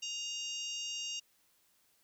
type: harmonic tone with a mistuned harmonic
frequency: 937 Hz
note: A#5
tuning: 9 cents sharp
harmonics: 3 / 4 / 5 / 6 / 7 / 8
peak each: -39 / -51 / -49 / -45 / -46 / -51 dBFS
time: 0.02-1.2 s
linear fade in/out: 10 ms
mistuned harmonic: 7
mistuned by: -40 cents
effects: white hiss -71 dBFS RMS until 2.03 s